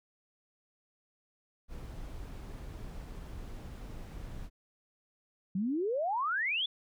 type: noise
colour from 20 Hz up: brown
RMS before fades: -43 dBFS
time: 1.68-4.5 s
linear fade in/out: 50 ms
type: exponential sweep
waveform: sine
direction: up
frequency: 178.7 to 3520 Hz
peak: -29 dBFS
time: 5.55-6.66 s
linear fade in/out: 5 ms
effects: none